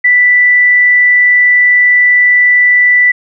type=tone; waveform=sine; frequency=1975.5 Hz; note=B6; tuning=in tune; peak=-4 dBFS; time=0.04-3.12 s; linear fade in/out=10 ms; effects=none